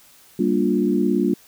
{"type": "chord", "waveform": "sine", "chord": "G minor seventh", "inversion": "none", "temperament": "equal with one note detuned", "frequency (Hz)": [196, 233.1, 293.7, 353.1], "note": ["G3", "Bb3", "D4", "F4"], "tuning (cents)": [0, 0, 0, 19], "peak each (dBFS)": -22, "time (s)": [0.39, 1.34], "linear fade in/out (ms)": 5, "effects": ["white hiss -51 dBFS RMS until 1.47 s"]}